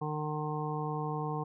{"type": "harmonic tone", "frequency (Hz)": 151.9, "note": "D#3", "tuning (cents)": -41, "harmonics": [1, 2, 3, 5, 6, 7], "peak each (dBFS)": [-35, -42, -39, -40, -42, -41], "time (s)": [0.01, 1.44], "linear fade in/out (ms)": 10, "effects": []}